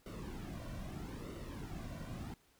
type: noise with flanger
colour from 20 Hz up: brown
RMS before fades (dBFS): -45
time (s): 0.06-2.34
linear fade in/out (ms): 2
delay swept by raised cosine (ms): 1.2 to 2.4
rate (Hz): 0.78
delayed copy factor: -0.7
effects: pink hiss -70 dBFS RMS until 2.59 s